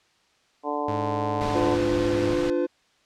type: harmonic tone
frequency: 146.83 Hz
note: D3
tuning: in tune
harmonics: 2 / 3 / 4 / 5 / 6 / 7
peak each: -32 / -32 / -32 / -32 / -32 / -32 dBFS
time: 0.63-1.78 s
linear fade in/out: 50 ms
type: tone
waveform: sawtooth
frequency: 105 Hz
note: G#2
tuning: 19 cents sharp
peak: -26 dBFS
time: 0.88-2.34 s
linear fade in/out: 5 ms
type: noise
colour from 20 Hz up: pink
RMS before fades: -33 dBFS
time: 1.41-2.5 s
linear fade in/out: 0 ms
type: chord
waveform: triangle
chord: B diminished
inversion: first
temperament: equal with one note detuned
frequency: 293.7 / 349.2 / 506.9 Hz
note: D4 / F4 / B4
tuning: 0 / 0 / +45 cents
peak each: -25 / -23 / -24 dBFS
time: 1.54-2.67 s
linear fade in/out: 20 ms
effects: white hiss -63 dBFS RMS until 3.05 s + low-pass 5000 Hz 12 dB/octave